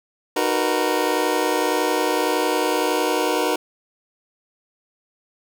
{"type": "chord", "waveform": "25% pulse", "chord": "B major seventh", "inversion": "first", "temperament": "just", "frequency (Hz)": [308.7, 370.4, 463, 493.9], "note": ["D#4", "F#4", "A#4", "B4"], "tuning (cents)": [-14, 2, -12, 0], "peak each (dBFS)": -21, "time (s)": [0.36, 3.56], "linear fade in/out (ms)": 5, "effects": []}